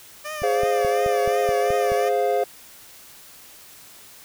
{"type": "tone with vibrato", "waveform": "15% pulse", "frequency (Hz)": 591, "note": "D5", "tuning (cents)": 11, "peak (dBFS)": -23, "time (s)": [0.24, 2.1], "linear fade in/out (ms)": 20, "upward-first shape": "triangle", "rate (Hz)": 2.8, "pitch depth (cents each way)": 92}
{"type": "click train", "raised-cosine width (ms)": 5, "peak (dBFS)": -21, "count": 8, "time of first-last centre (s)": [0.42, 1.919], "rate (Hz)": 4.67}
{"type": "chord", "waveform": "triangle", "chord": "F minor", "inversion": "first", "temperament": "equal", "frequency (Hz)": [415.3, 523.3, 698.5], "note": ["Ab4", "C5", "F5"], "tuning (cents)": [0, 0, 0], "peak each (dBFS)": -21, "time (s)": [0.43, 2.44], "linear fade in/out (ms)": 5}
{"effects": ["white hiss -46 dBFS RMS until 4.24 s"]}